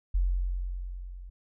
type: tone with level ramp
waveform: sine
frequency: 45 Hz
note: F#1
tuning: 47 cents flat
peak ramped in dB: -21 to -41 dBFS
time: 0.14-1.3 s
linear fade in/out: 10 ms
effects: none

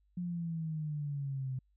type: exponential sweep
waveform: sine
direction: down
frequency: 179 to 128.5 Hz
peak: -34 dBFS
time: 0.17-1.59 s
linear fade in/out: 5 ms
effects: added 50 Hz sine -68 dBFS peak until 1.76 s

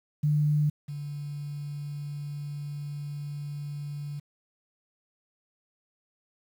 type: tone pair in turn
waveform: sine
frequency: 149.2 / 145.2 Hz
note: D3 / D3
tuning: +28 / -19 cents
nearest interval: unison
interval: 47 cents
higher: first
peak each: -21 / -33 dBFS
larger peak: first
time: 0.23-0.7 / 0.88-4.2 s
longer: second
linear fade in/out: 10 ms
effects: 9-bit

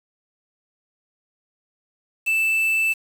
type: tone with quantisation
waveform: triangle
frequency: 2644 Hz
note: E7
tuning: 5 cents sharp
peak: -16 dBFS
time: 2.26-2.94 s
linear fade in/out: 20 ms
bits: 6
effects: none

